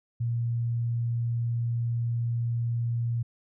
sine tone, 117.7 Hz, A#2, 17 cents sharp, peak -25 dBFS, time 0.2-3.23 s, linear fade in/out 10 ms, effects none

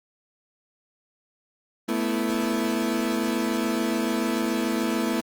35% pulse chord, A suspended second, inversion none, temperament equal, 220 / 246.9 / 329.6 Hz, A3 / B3 / E4, 0 / 0 / 0 cents, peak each -26 dBFS, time 1.88-5.21 s, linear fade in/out 10 ms, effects Opus 24 kbps

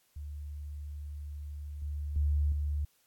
sine tone with level steps, 73.42 Hz, D2, in tune, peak -38 / -33 / -25 / -29 dBFS, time 0.16-2.85 s, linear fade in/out 5 ms, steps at 1.82 / 2.16 / 2.52 s, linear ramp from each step 2 ms, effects white hiss -70 dBFS RMS until 3.06 s + AAC 64 kbps

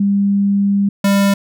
sine / square tone pair in turn, 200 / 198.73 Hz, G3 / G3, +35 / +24 cents, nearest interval unison, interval 11 cents, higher first, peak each -11 dBFS, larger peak neither, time 0-0.89 / 1.04-1.34 s, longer first, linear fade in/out 5 ms, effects none

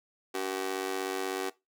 sawtooth tone with amplitude modulation, 380.5 Hz, F#4, 48 cents sharp, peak -23 dBFS, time 0.34-1.5 s, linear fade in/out 10 ms, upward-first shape sine, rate 96.3 Hz, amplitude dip 100%, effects noise-tail reverb RT60 0.2 s tail -19 dB re dry

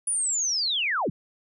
sine linear sweep, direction down, 9860 to 98 Hz, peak -23 dBFS, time 0.07-1.1 s, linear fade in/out 5 ms, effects none

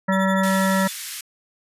harmonic tone, 191.4 Hz, G3, 41 cents flat, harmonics 1 / 3 / 5 / 7 / 9 / 10, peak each -19 / -24 / -26 / -27 / -29 / -29 dBFS, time 0.08-0.88 s, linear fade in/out 10 ms
sawtooth tone with tremolo, 3500 Hz, A7, 10 cents flat, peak -29 dBFS, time 0.12-0.95 s, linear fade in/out 5 ms, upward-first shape triangle, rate 12 Hz, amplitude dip 100%
white band-pass noise, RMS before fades -33 dBFS, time 0.43-1.21 s, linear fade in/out 5 ms, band 1500 to 13000 Hz, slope 24 dB/octave
effects resampled to 32000 Hz

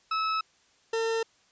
40% pulse tone pair in turn, 1299 / 452.6 Hz, E6 / A4, -26 / +49 cents, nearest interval octave + tritone, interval 1825 cents, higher first, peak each -25 dBFS, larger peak neither, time 0.11-0.41 / 0.93-1.23 s, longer neither, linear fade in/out 5 ms, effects white hiss -64 dBFS RMS until 1.51 s + resampled to 16000 Hz

